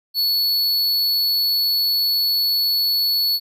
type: tone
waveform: square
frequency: 4414 Hz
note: C#8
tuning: 8 cents flat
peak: -17 dBFS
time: 0.14-3.4 s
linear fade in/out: 50 ms
effects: none